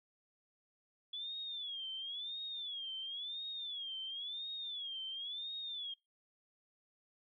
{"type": "tone with vibrato", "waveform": "sine", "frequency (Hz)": 3406, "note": "G#7", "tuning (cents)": 43, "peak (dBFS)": -40, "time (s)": [1.13, 5.94], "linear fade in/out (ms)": 5, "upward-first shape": "sine", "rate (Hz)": 0.96, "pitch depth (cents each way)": 160, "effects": ["noise-tail reverb RT60 0.2 s tail -24 dB re dry"]}